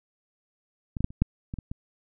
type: clicks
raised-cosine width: 5 ms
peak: -20 / -15 / -10 / -30 / -8 / -21 / -22 / -21 dBFS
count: 8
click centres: 0.968 / 1.006 / 1.044 / 1.105 / 1.22 / 1.539 / 1.587 / 1.715 s
effects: none